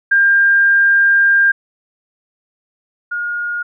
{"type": "tone pair in turn", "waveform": "sine", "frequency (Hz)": [1600, 1428.6], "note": ["G6", "F6"], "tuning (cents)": [35, 39], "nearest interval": "major second", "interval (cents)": 196, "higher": "first", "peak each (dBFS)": [-8, -18], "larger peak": "first", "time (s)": [[0.11, 1.52], [3.11, 3.63]], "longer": "first", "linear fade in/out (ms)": 10, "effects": []}